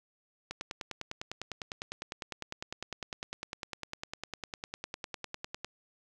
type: click train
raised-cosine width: 0.2 ms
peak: -20 dBFS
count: 52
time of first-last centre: 0.51-5.646 s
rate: 9.93 Hz
effects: none